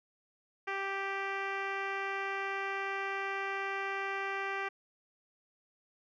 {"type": "tone with low-pass filter", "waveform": "10% pulse", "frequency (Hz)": 391.8, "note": "G4", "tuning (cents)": -1, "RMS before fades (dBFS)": -36, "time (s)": [0.67, 4.69], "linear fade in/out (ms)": 10, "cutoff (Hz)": 2400, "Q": 1.5, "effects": []}